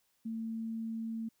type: tone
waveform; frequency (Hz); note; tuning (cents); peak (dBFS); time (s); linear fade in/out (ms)
sine; 225.2; A3; +40; -35; 0.25-1.29; 10
effects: white hiss -75 dBFS RMS until 1.4 s